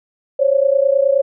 sine tone pair together, 536 / 565.6 Hz, C5 / C#5, +42 / +35 cents, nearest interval minor second, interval 93 cents, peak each -14 dBFS, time 0.39-1.22 s, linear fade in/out 10 ms, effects none

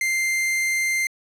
45% pulse tone, 2093 Hz, C7, in tune, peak -20 dBFS, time 0.01-1.07 s, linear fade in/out 2 ms, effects low-pass 12000 Hz 12 dB/octave

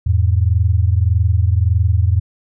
sine tone pair together, 84.3 / 106 Hz, E2 / G#2, +39 / +36 cents, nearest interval major third, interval 397 cents, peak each -13 / -15 dBFS, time 0.06-2.2 s, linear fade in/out 10 ms, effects none

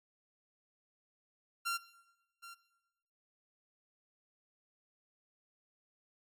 sawtooth tone with echo, 1377 Hz, F6, 25 cents flat, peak -29 dBFS, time 1.65-1.78 s, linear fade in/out 20 ms, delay 770 ms, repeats 1, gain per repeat -15 dB, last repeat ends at 2.55 s, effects noise-tail reverb RT60 1.0 s tail -18 dB re dry + MP3 64 kbps

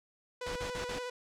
sawtooth tone with vibrato, 493.9 Hz, B4, in tune, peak -33 dBFS, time 0.41-1.1 s, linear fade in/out 5 ms, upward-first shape triangle, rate 17 Hz, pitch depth 27 cents each way
pink noise bursts, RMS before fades -40 dBFS, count 4, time 0.46-0.989 s, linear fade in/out 5 ms, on 100 ms, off 43 ms
effects low-pass 7000 Hz 12 dB/octave

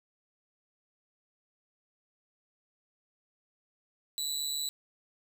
25% pulse tone with amplitude modulation, 3951 Hz, B7, in tune, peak -25 dBFS, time 4.18-4.69 s, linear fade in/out 0 ms, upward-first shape sine, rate 147 Hz, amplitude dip 65%, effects none

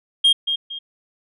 sine tone with echo, 3228 Hz, G#7, 50 cents flat, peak -8 dBFS, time 0.24-0.33 s, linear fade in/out 10 ms, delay 230 ms, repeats 2, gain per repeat -10 dB, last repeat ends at 0.79 s, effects tanh soft clip ceiling -10 dBFS

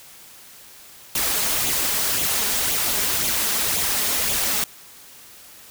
white noise with flanger, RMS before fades -22 dBFS, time 1.15-4.64 s, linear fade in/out 2 ms, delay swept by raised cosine 0.29 to 4.89 ms, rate 1.9 Hz, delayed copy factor +0.5, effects white hiss -45 dBFS RMS until 5.7 s

